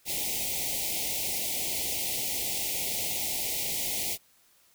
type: band-stop noise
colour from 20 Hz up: white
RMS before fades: -31 dBFS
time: 0.05-4.18 s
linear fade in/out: 50 ms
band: 880 to 2000 Hz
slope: 96 dB/octave
effects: white hiss -63 dBFS RMS until 4.74 s